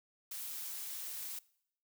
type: noise with amplitude modulation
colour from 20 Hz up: blue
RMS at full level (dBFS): -41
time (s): 0.31-1.39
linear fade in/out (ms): 5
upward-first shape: sine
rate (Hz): 236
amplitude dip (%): 40
effects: noise-tail reverb RT60 0.7 s tail -22 dB re dry